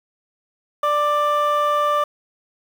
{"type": "tone pair together", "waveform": "triangle", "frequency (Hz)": [590, 1180], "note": ["D5", "D6"], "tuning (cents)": [8, 8], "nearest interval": "octave", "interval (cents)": 1200, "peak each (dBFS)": [-17, -14], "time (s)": [0.83, 2.04], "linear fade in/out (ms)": 5, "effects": ["tanh soft clip ceiling -13 dBFS", "7-bit"]}